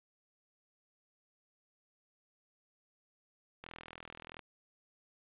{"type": "click train", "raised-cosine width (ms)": 0.3, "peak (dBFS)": -30, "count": 32, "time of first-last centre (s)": [3.64, 4.392], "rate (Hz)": 41.2, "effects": ["resampled to 8000 Hz", "11-bit"]}